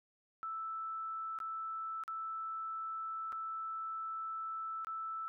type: tone with dropouts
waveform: sine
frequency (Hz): 1318.5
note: E6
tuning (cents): 0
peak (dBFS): -38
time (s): 0.43-5.28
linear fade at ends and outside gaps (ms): 0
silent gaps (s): 1.388-1.402 / 2.037-2.079 / 3.322-3.328 / 4.847-4.87
effects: none